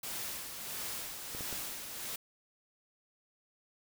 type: noise with tremolo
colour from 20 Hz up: white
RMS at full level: -39 dBFS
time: 0.03-2.16 s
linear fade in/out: 5 ms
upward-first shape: sine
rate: 1.5 Hz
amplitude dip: 45%
type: clicks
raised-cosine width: 2 ms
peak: -31 dBFS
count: 3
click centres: 1.349 / 1.408 / 1.527 s
effects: none